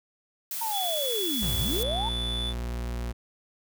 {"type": "noise", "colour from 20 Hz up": "blue", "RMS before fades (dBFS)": -33, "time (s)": [0.51, 1.83], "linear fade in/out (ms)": 2}
{"type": "linear two-way sweep", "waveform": "sine", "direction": "down then up", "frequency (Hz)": [932.3, 63.3, 932.3], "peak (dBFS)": -29, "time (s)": [0.61, 2.09], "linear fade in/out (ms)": 5, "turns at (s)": 1.58}
{"type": "tone with pitch glide", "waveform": "triangle", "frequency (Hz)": [3412, 3482], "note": ["G#7", "A7"], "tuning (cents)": [46, -19], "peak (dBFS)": -29, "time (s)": [0.71, 2.54], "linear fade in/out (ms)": 50, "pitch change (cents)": 35, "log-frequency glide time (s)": [1.54, 2.15]}
{"type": "tone", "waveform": "40% pulse", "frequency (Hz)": 59.5, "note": "A#1", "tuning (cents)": 36, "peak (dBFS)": -29, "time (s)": [1.41, 3.13], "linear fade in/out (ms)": 20}
{"effects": []}